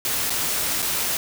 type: noise with dropouts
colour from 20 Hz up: white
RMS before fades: -24 dBFS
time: 0.05-1.17 s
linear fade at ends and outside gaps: 1 ms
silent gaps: 0.297-0.303 / 0.821-0.825 s
effects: none